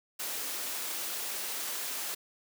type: high-pass noise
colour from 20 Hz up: white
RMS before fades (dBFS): -36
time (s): 0.19-2.15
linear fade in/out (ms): 10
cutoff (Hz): 280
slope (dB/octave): 12
effects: none